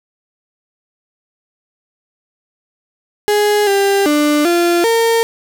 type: tone with pitch steps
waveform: 35% pulse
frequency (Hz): 416 / 396.8 / 296.6 / 345.3 / 458.2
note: G#4 / G4 / D4 / F4 / A#4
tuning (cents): +3 / +21 / +17 / -20 / -30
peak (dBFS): -9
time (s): 3.28-5.23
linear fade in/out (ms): 0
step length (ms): 390
effects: none